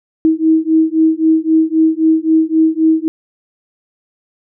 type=beating tone pair; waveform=sine; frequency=317.6 / 321.4 Hz; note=D#4 / E4; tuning=+36 / -44 cents; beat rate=3.8 Hz; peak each=-12 dBFS; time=0.25-3.08 s; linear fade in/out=0 ms; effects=none